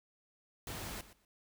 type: noise with echo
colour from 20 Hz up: pink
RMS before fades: -43 dBFS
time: 0.67-1.01 s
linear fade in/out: 2 ms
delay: 120 ms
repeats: 2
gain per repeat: -15 dB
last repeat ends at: 1.25 s
effects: none